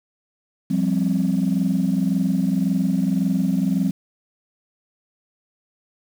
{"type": "chord", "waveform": "sine", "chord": "F suspended second", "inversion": "none", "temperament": "just", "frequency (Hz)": [174.61, 196.44, 261.9], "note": ["F3", "G3", "C4"], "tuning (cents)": [0, 4, 2], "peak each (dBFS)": [-21, -20, -22], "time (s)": [0.7, 3.91], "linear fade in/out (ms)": 10, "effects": ["tanh soft clip ceiling -11 dBFS", "7-bit"]}